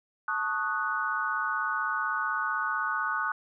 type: chord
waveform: sine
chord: D# half-diminished seventh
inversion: second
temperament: equal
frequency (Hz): 880 / 1108.7 / 1244.5 / 1480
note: A5 / C#6 / D#6 / F#6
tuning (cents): 0 / 0 / 0 / 0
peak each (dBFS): -36 / -34 / -32 / -30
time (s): 0.28-3.32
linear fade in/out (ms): 2
effects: none